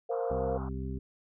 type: chord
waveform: sine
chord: Bb suspended second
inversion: none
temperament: equal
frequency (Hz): 466.2 / 523.3 / 698.5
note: Bb4 / C5 / F5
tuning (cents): 0 / 0 / 0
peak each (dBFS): -32 / -34 / -36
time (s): 0.09-0.58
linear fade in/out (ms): 10
type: band-pass noise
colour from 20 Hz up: pink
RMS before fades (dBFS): -45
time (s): 0.11-0.69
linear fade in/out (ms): 5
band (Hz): 620 to 1400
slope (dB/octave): 96
type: harmonic tone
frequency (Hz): 65.41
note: C2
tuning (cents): 0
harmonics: 1 / 2 / 3 / 4 / 6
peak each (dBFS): -36 / -39 / -41 / -42 / -44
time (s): 0.3-0.99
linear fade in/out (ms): 10
effects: none